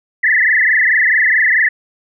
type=tone with frequency modulation; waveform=sine; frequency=1881 Hz; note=A#6; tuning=15 cents sharp; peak=-9 dBFS; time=0.23-1.69 s; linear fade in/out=10 ms; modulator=24.6 Hz; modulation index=6.8; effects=none